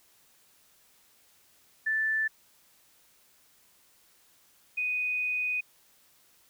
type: tone pair in turn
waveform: sine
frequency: 1760 / 2489 Hz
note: A6 / D#7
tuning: 0 / 0 cents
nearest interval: tritone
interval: 600 cents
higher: second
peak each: -25 / -27 dBFS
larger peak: first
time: 1.86-2.28 / 4.77-5.61 s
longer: second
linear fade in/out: 10 ms
effects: white hiss -63 dBFS RMS until 6.49 s